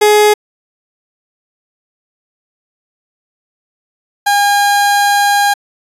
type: tone pair in turn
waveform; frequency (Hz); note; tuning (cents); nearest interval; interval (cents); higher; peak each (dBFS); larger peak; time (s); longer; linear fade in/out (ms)
30% pulse; 420 / 811.9; G#4 / G#5; +19 / -39; major seventh; 1142; second; -3 / -6; first; 0.01-0.34 / 4.26-5.54; second; 10
effects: resampled to 32000 Hz